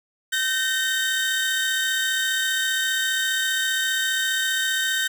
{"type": "tone cluster", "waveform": "30% pulse", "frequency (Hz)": [1539, 1834, 3703], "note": ["G6", "A#6", "A#7"], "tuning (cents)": [-32, -29, -12], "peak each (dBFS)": [-21, -24, -26], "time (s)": [0.32, 5.08], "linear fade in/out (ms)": 10, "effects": []}